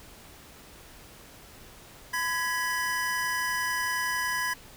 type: tone cluster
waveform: square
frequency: 1007 / 1668 / 1957 Hz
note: B5 / G#6 / B6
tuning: +33 / +7 / -16 cents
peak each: -33 / -31 / -33 dBFS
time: 2.13-4.54 s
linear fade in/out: 10 ms
effects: pink hiss -50 dBFS RMS until 4.76 s